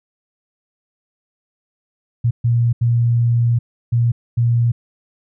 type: tone bursts at uneven times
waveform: sine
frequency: 118.3 Hz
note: A#2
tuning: 26 cents sharp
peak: -12 dBFS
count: 5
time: 2.24-2.31 / 2.44-2.73 / 2.81-3.59 / 3.92-4.12 / 4.37-4.72 s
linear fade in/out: 10 ms
effects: none